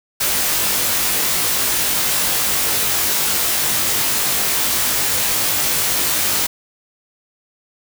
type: noise with comb filter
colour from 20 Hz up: white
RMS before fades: -18 dBFS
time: 0.2-6.47 s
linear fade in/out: 10 ms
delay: 20 ms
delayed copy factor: +0.75
effects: none